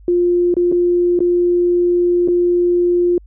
sine tone with dropouts, 351.6 Hz, F4, 12 cents sharp, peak -11 dBFS, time 0.08-3.18 s, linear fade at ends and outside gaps 2 ms, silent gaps 0.541-0.567 / 0.717-0.723 / 1.191-1.204 / 2.277-2.284 s, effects added 50 Hz sine -39 dBFS peak until 3.26 s

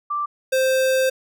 sine / square tone pair in turn, 1174.7 / 523.3 Hz, D6 / C5, 0 / 0 cents, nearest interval octave + major second, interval 1400 cents, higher first, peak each -21 / -17 dBFS, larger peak second, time 0.1-0.26 / 0.52-1.1 s, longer second, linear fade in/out 10 ms, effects none

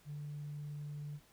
sine tone, 146.83 Hz, D3, in tune, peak -40 dBFS, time 0.05-1.2 s, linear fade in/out 50 ms, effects tanh soft clip ceiling -37 dBFS + pink hiss -66 dBFS RMS until 1.32 s

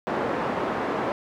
pink band-pass noise, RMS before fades -27 dBFS, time 0.07-1.12 s, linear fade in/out 0 ms, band 270 to 1200 Hz, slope 12 dB/octave, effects none

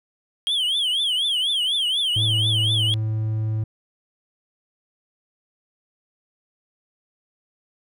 triangle tone with vibrato, 3193 Hz, G7, 31 cents sharp, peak -18 dBFS, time 0.47-2.94 s, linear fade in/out 0 ms, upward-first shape triangle, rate 4.1 Hz, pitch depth 200 cents each way
triangle tone, 109.2 Hz, A2, 13 cents flat, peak -19 dBFS, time 2.16-3.64 s, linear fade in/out 5 ms
effects none

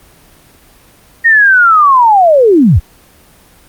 sine linear sweep, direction down, 1873 to 55.3 Hz, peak -3 dBFS, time 1.24-2.8 s, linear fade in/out 20 ms, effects pink hiss -43 dBFS RMS until 3.68 s + Opus 24 kbps

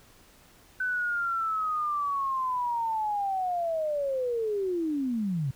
sine linear sweep, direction down, 1518 to 126.6 Hz, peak -26 dBFS, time 0.8-5.51 s, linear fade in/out 5 ms, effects pink hiss -57 dBFS RMS until 5.55 s

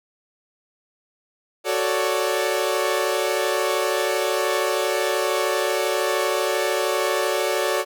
sawtooth chord, D major seventh, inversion first, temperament equal, 370 / 440 / 554.4 / 587.3 Hz, F#4 / A4 / C#5 / D5, 0 / 0 / 0 / 0 cents, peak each -22 dBFS, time 1.64-7.85 s, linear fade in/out 50 ms, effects none

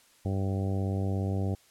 harmonic tone, 97 Hz, G2, 18 cents flat, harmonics 1 / 2 / 3 / 4 / 5 / 6 / 7 / 8, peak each -28 / -34 / -38 / -40 / -42 / -44 / -45 / -46 dBFS, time 0.25-1.55 s, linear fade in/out 5 ms, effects white hiss -61 dBFS RMS until 1.7 s + low-pass 11000 Hz 12 dB/octave

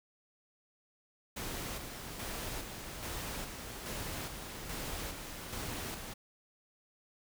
pink noise with tremolo, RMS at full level -40 dBFS, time 1.36-6.14 s, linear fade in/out 10 ms, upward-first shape square, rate 1.2 Hz, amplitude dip 40%, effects none

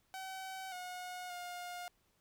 sawtooth tone with pitch steps, 761 / 725 / 711 Hz, F#5 / F#5 / F5, +48 / -35 / +31 cents, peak -39 dBFS, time 0.14-1.88 s, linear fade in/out 0 ms, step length 580 ms, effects pink hiss -75 dBFS RMS until 2.2 s

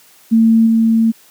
sine tone with level steps, 225.6 Hz, A3, 44 cents sharp, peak -6 / -8 dBFS, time 0.31-1.12 s, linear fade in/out 20 ms, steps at 0.66 s, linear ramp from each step 10 ms, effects white hiss -47 dBFS RMS until 1.3 s + high-pass 150 Hz 12 dB/octave

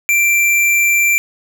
square tone, 2354 Hz, D7, 3 cents sharp, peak -11 dBFS, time 0.09-1.18 s, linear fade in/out 0 ms, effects none

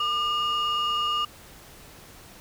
sine tone pair together, 1203 / 2861 Hz, D6 / F7, +41 / +41 cents, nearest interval octave + minor third, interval 1500 cents, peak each -23 / -25 dBFS, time 0-1.25 s, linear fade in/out 5 ms, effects tanh soft clip ceiling -20 dBFS + pink hiss -48 dBFS RMS until 2.4 s

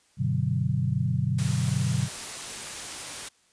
sine chord, G major seventh, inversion none, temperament equal with one note detuned, 98 / 124.33 / 146.83 / 185 Hz, G2 / B2 / D3 / F#3, 0 / +12 / 0 / 0 cents, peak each -31 / -26 / -28 / -31 dBFS, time 0.17-2.09 s, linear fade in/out 50 ms
white noise, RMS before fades -36 dBFS, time 1.38-3.29 s, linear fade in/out 10 ms
effects white hiss -64 dBFS RMS until 3.52 s + resampled to 22050 Hz

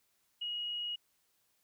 sine tone, 2893 Hz, F#7, 40 cents flat, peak -35 dBFS, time 0.41-0.96 s, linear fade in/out 10 ms, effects white hiss -75 dBFS RMS until 1.63 s

